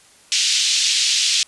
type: band-pass noise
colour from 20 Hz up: pink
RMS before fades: -18 dBFS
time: 0.32-1.43 s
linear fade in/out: 0 ms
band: 3000 to 6900 Hz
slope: 24 dB/octave
effects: white hiss -50 dBFS RMS until 1.47 s + resampled to 24000 Hz